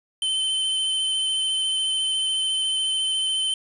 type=tone with vibrato; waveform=square; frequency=3077 Hz; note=G7; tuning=33 cents flat; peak=-22 dBFS; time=0.22-3.54 s; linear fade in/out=2 ms; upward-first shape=triangle; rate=14 Hz; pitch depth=17 cents each way; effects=resampled to 24000 Hz + 8-bit